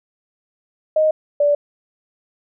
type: tone pair in turn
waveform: sine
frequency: 622.3 / 581.8 Hz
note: D#5 / D5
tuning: 0 / -16 cents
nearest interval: minor second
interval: 116 cents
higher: first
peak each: -12 dBFS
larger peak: neither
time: 0.96-1.11 / 1.4-1.55 s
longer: neither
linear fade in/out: 5 ms
effects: none